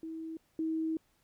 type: tone pair in turn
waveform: sine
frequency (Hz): 322.9 / 320.3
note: E4 / E4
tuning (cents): -36 / -50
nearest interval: unison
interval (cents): 14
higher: first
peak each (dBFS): -38 / -30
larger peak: second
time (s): 0.03-0.37 / 0.59-0.97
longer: second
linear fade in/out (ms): 2
effects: pink hiss -72 dBFS RMS until 1.23 s